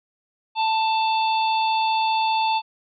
harmonic tone, 885 Hz, A5, 10 cents sharp, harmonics 1 / 3 / 4 / 5, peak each -19 / -29 / -31 / -33 dBFS, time 0.55-2.62 s, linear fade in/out 50 ms, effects none

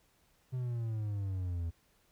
triangle exponential sweep, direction down, 129.5 to 82.1 Hz, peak -31 dBFS, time 0.52-1.71 s, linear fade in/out 20 ms, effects pink hiss -70 dBFS RMS until 2.11 s

